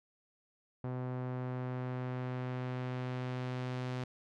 sawtooth tone with low-pass filter sweep, 126.6 Hz, B2, 43 cents sharp, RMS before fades -38 dBFS, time 0.84-4.04 s, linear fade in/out 2 ms, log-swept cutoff 1100 to 4700 Hz, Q 0.74, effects none

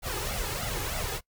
pink noise with flanger, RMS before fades -32 dBFS, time 0.02-1.21 s, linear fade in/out 50 ms, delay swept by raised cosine 1.4 to 2.4 ms, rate 3.2 Hz, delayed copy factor +0.7, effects noise-tail reverb RT60 0.1 s tail -21 dB re dry

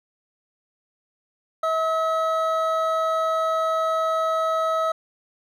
triangle tone pair together, 644.9 / 1286 Hz, E5 / E6, -38 / -43 cents, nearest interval octave, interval 1195 cents, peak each -21 dBFS, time 1.63-4.92 s, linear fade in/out 5 ms, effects none

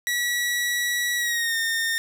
sawtooth tone with pitch glide, 1935 to 1826.4 Hz, B6 to A#6, -36 to -36 cents, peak -19 dBFS, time 0.07-1.98 s, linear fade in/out 0 ms, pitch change -100 cents, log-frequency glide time 1.16-1.56 s, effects none

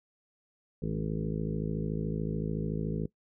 harmonic tone with a mistuned harmonic, 53.7 Hz, A1, 41 cents flat, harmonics 1 / 2 / 3 / 4 / 5 / 6 / 7 / 8 / 9, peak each -39 / -41 / -33 / -37 / -44 / -43 / -43 / -40 / -45 dBFS, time 0.82-3.06 s, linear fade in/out 5 ms, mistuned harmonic 5, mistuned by +23 cents, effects noise-tail reverb RT60 0.1 s tail -20 dB re dry

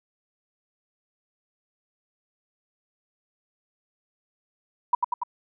sine tone with echo, 975 Hz, B5, 23 cents flat, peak -15 dBFS, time 4.93-4.95 s, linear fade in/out 5 ms, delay 95 ms, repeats 3, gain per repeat -3 dB, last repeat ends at 5.235 s, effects none

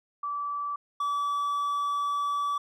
sine / triangle tone pair in turn, 1157 / 1150.3 Hz, D6 / D6, -26 / -36 cents, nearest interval unison, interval 10 cents, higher first, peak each -29 / -24 dBFS, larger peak second, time 0.23-0.76 / 1-2.58 s, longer second, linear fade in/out 5 ms, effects none

